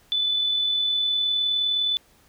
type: tone with amplitude modulation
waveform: sine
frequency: 3494 Hz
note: A7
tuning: 13 cents flat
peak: -19 dBFS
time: 0.12-1.97 s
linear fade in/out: 0 ms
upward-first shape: sine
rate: 39.6 Hz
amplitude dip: 30%
effects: pink hiss -58 dBFS RMS until 2.28 s